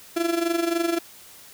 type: tone with amplitude modulation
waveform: 35% pulse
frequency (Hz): 337.5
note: E4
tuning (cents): +41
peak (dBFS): -17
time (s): 0.16-0.99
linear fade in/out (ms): 10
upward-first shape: sine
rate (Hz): 23.5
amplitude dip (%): 70
effects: white hiss -47 dBFS RMS until 1.53 s